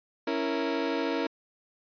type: chord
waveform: 30% pulse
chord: A# diminished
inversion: first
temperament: equal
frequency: 277.2 / 329.6 / 466.2 Hz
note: C#4 / E4 / A#4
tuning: 0 / 0 / 0 cents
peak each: -29 dBFS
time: 0.27-1.27 s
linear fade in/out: 5 ms
effects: resampled to 11025 Hz